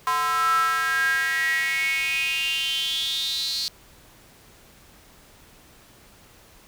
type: tone with high-pass filter sweep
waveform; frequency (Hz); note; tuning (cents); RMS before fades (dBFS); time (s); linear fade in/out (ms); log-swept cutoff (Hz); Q
square; 146.83; D3; 0; -24; 0.07-3.68; 0; 1100 to 4400; 9.2
effects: pink hiss -52 dBFS RMS until 6.67 s